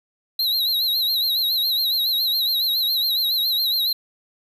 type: tone with vibrato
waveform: square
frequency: 4000 Hz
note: B7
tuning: 21 cents sharp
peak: -19 dBFS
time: 0.39-3.93 s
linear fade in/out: 5 ms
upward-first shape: sine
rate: 7.2 Hz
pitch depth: 97 cents each way
effects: none